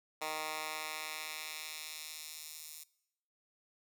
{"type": "tone with high-pass filter sweep", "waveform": "10% pulse", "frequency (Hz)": 155.56, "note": "D#3", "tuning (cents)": 0, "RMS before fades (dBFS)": -43, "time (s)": [0.21, 2.84], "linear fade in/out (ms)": 10, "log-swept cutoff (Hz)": [790, 7400], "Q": 0.76, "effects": ["noise-tail reverb RT60 0.8 s tail -21 dB re dry"]}